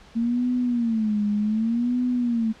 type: tone with vibrato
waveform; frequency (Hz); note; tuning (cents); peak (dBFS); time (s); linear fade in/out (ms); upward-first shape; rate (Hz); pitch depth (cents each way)
sine; 227; A#3; -46; -20; 0.15-2.53; 20; sine; 0.66; 160
effects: pink hiss -50 dBFS RMS until 2.6 s + low-pass 5000 Hz 12 dB/octave